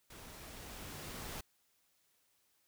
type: noise with level ramp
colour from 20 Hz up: pink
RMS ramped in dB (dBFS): -53 to -44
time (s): 0.1-1.41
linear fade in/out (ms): 5
effects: white hiss -75 dBFS RMS until 2.67 s